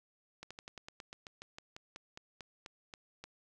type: slowing click train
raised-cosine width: 0.2 ms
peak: -29 dBFS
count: 18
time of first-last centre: 0.43-3.24 s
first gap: 76 ms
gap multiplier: 1.09
effects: none